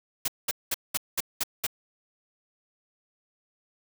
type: noise bursts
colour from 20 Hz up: white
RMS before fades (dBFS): -27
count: 7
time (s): 0.25-1.667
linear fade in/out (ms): 5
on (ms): 31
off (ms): 200
effects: none